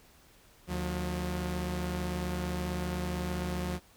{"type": "tone pair together", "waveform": "sawtooth", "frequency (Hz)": [75.43, 179.4], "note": ["D2", "F3"], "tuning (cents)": [47, 47], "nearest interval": "octave + minor third", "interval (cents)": 1500, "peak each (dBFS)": [-31, -30], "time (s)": [0.67, 3.8], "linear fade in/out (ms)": 50, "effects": ["pink hiss -60 dBFS RMS until 3.96 s"]}